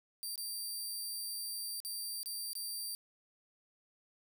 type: tone with dropouts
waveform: 15% pulse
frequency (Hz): 4697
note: D8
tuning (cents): -1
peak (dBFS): -32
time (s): 0.23-2.95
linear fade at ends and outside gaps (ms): 0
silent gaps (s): 0.357-0.378 / 1.802-1.849 / 2.231-2.259 / 2.532-2.553
effects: none